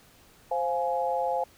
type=chord; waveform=sine; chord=F minor; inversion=second; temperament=just; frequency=523.8 / 698.5 / 838.1 Hz; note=C5 / F5 / Ab5; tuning=+2 / 0 / +16 cents; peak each=-29 / -30 / -29 dBFS; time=0.51-1.44 s; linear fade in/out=5 ms; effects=pink hiss -57 dBFS RMS until 1.57 s